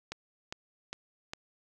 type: click train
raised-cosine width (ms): 0.2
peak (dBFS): -20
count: 4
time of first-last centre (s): 0.12-1.335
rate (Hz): 2.47
effects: none